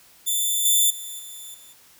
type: tone with level steps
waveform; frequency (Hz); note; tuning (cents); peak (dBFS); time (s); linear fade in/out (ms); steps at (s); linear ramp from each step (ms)
5% pulse; 3532; A7; +6; -13 / -8 / -25 / -29 / -38; 0.26-1.74; 20; 0.65 / 0.9 / 1.19 / 1.54; 5
effects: white hiss -53 dBFS RMS until 1.99 s